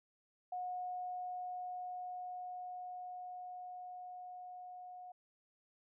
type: tone with level ramp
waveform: sine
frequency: 726 Hz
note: F#5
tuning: 33 cents flat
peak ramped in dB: -38 to -48 dBFS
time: 0.52-5.12 s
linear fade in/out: 5 ms
effects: none